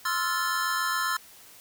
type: chord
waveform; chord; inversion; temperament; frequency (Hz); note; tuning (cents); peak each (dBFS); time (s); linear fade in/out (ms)
square; F major seventh; second; just; 1047.7 / 1309.6 / 1396.9 / 1746.1; C6 / E6 / F6 / A6; +2 / -12 / 0 / -14; -32; 0.05-1.17; 5
effects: white hiss -51 dBFS RMS until 1.6 s